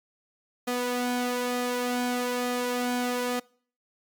sawtooth tone with flanger, 246.4 Hz, B3, 4 cents flat, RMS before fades -28 dBFS, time 0.67-3.4 s, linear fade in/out 10 ms, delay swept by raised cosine 1.6 to 2.8 ms, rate 1.1 Hz, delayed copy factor +0.55, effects noise-tail reverb RT60 0.5 s tail -25 dB re dry + MP3 96 kbps

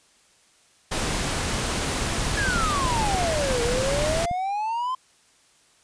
pink noise, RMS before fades -26 dBFS, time 0.91-4.26 s, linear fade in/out 10 ms
click train, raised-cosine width 5 ms, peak -20 dBFS, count 32, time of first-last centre 2.05-4.313 s, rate 13.7 Hz
triangle exponential two-way sweep, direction down then up, 1712 to 466.2 to 1046 Hz, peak -22 dBFS, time 2.37-4.95 s, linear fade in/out 5 ms, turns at 3.62 s
effects white hiss -59 dBFS RMS until 5.83 s + resampled to 22050 Hz

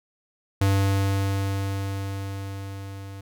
square tone with level ramp, 98 Hz, G2, in tune, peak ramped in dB -18 to -37 dBFS, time 0.61-3.21 s, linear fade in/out 5 ms, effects none

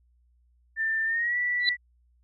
sine tone with pitch glide, 1786 to 1958.9 Hz, A6 to B6, +25 to -15 cents, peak -24 dBFS, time 0.76-1.77 s, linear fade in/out 50 ms, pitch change +160 cents, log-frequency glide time 1.06-1.37 s
sine tone with exponential growth, 4000 Hz, B7, 21 cents sharp, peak -16 dBFS, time 1.6-1.69 s, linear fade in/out 1 ms, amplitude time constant 18 ms
effects added 60 Hz sine -61 dBFS peak until 2.23 s

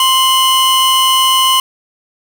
45% pulse tone pair together, 1047.7 / 2960 Hz, C6 / F#7, +2 / 0 cents, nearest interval octave + tritone, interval 1798 cents, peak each -11 dBFS, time 0-1.6 s, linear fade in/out 2 ms, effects none

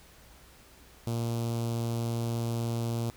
sawtooth tone with notch filter, 116.54 Hz, A#2, in tune, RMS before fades -31 dBFS, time 1.07-3.1 s, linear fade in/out 0 ms, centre 1800 Hz, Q 0.62, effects added 60 Hz sine -59 dBFS peak until 3.16 s + pink hiss -56 dBFS RMS until 3.16 s

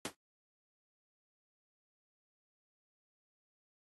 pink noise with exponential decay, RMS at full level -33 dBFS, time 0.05-0.15 s, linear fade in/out 2 ms, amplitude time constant 20 ms, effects high-pass 150 Hz 12 dB/octave + AAC 32 kbps

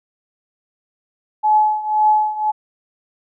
sine tone with tremolo, 854 Hz, G#5, 48 cents sharp, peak -9 dBFS, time 1.43-2.52 s, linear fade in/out 20 ms, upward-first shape triangle, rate 1.9 Hz, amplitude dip 85%, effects none

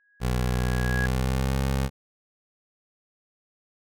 sine tone with exponential growth, 1658 Hz, G#6, 3 cents flat, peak -25 dBFS, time 0-1.06 s, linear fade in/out 0 ms, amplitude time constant 230 ms
20% pulse tone with pitch glide, 62 to 66.83 Hz, B1 to C2, +7 to +37 cents, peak -18 dBFS, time 0.2-1.9 s, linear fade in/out 50 ms, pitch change +130 cents, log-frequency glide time 0.88-1.57 s
effects none

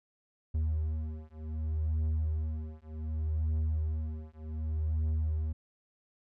triangle beating tone pair, 77.78 / 78.44 Hz, D#2 / D#2, 0 / +15 cents, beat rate 0.66 Hz, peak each -31 dBFS, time 0.54-5.53 s, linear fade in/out 10 ms, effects none

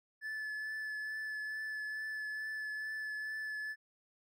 triangle tone with vibrato, 1733 Hz, A6, 27 cents flat, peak -36 dBFS, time 0.21-3.76 s, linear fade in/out 50 ms, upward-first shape triangle, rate 2.3 Hz, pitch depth 16 cents each way, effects none

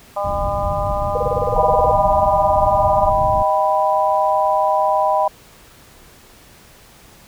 harmonic tone, 201.6 Hz, G3, 49 cents sharp, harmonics 3 / 4 / 5 / 6, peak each -22 / -24 / -26 / -28 dBFS, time 0.16-3.1 s, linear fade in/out 10 ms
pink low-pass noise, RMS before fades -25 dBFS, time 0.24-3.43 s, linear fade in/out 5 ms, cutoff 150 Hz, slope 12 dB/octave
sine tone bursts, 494.7 Hz, B4, 3 cents sharp, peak -16 dBFS, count 15, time 1.15-1.916 s, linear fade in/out 5 ms, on 24 ms, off 29 ms
sine chord, Eb augmented, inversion none, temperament equal, 622.3 / 784 / 987.8 Hz, Eb5 / G5 / B5, 0 / 0 / 0 cents, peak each -18 dBFS, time 1.56-5.28 s, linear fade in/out 5 ms
effects pink hiss -46 dBFS RMS until 7.27 s

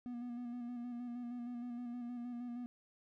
triangle tone with vibrato, 241.8 Hz, B3, 36 cents flat, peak -39 dBFS, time 0.06-2.66 s, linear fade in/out 0 ms, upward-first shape square, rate 6.4 Hz, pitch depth 26 cents each way, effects none

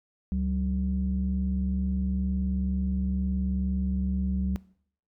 sine tone pair together, 70.6 / 189.68 Hz, C#2 / F#3, +32 / +43 cents, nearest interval octave + perfect fourth, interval 1711 cents, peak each -27 dBFS, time 0.32-4.56 s, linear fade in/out 0 ms, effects noise-tail reverb RT60 0.6 s tail -21 dB re dry + tanh soft clip ceiling -18 dBFS

